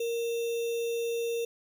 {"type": "tone with sample-and-hold", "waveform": "sine", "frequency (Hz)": 466.2, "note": "A#4", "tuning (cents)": 0, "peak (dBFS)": -28, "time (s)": [0, 1.45], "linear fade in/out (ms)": 5, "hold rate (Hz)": 3150, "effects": []}